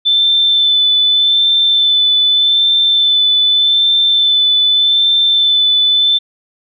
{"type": "tone with vibrato", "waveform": "sine", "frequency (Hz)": 3526, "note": "A7", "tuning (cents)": 3, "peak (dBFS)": -8, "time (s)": [0.05, 6.19], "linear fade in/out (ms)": 20, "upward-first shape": "sine", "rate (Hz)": 0.83, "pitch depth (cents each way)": 17, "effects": []}